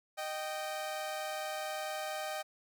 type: tone pair together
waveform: sawtooth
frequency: 618 / 778.6 Hz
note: D#5 / G5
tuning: -12 / -12 cents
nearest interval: major third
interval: 400 cents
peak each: -35 / -36 dBFS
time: 0.17-2.43 s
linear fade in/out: 20 ms
effects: none